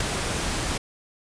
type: noise with ADSR envelope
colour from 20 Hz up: pink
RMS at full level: -22 dBFS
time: 0-0.78 s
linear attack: 5 ms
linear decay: 8 ms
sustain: -5 dB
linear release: 9 ms
effects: resampled to 22050 Hz